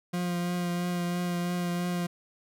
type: tone with vibrato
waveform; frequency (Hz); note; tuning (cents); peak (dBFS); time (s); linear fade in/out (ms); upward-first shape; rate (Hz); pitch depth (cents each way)
40% pulse; 175.9; F3; +13; -27; 0.13-2.07; 10; triangle; 3; 20
effects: none